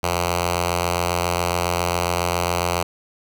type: tone with notch filter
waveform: 5% pulse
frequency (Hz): 87.31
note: F2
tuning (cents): 0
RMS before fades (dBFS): -22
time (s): 0.03-2.83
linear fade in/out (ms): 5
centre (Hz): 250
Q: 0.79
effects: none